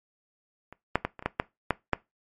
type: clicks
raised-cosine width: 0.5 ms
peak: -28 / -6 / -11 / -25 / -25 / -10 / -8 / -7 / -7 dBFS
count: 9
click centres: 0.726 / 0.956 / 1.05 / 1.193 / 1.225 / 1.26 / 1.399 / 1.707 / 1.933 s
effects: noise-tail reverb RT60 0.2 s tail -20 dB re dry + MP3 64 kbps